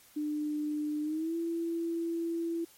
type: tone with pitch glide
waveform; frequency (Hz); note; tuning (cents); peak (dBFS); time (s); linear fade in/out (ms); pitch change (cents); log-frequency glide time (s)
sine; 299.7 to 334.5; D4 to E4; +35 to +25; -30; 0.16-2.65; 10; +190; 1.02-1.36
effects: white hiss -59 dBFS RMS until 2.77 s + MP3 64 kbps